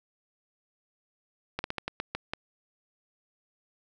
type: slowing click train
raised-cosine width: 0.3 ms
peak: -15 dBFS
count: 8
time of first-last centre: 1.59-2.335 s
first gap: 51 ms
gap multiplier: 1.24
effects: none